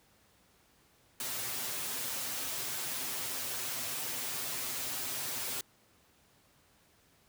white noise with comb filter, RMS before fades -37 dBFS, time 1.2-5.61 s, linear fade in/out 2 ms, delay 7.8 ms, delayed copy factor +0.85, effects pink hiss -66 dBFS RMS until 7.28 s + high-pass 60 Hz 12 dB/octave

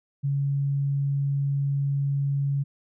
sine tone, 140 Hz, C#3, 18 cents sharp, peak -22 dBFS, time 0.23-2.64 s, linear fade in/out 20 ms, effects none

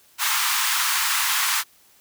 pink high-pass noise, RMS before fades -22 dBFS, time 0.18-1.64 s, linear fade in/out 50 ms, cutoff 940 Hz, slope 48 dB/octave, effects white hiss -56 dBFS RMS until 2 s

